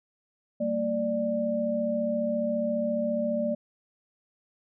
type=tone cluster; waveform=sine; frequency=194.1 / 228.7 / 590 Hz; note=G3 / A#3 / D5; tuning=-17 / -33 / +8 cents; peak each=-36 / -29 / -27 dBFS; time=0.6-3.55 s; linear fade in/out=10 ms; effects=none